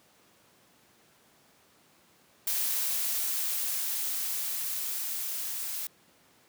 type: noise with level ramp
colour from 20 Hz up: blue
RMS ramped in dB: -29 to -35 dBFS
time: 2.47-5.87 s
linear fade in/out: 2 ms
effects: pink hiss -62 dBFS RMS until 6.48 s + high-pass 150 Hz 12 dB/octave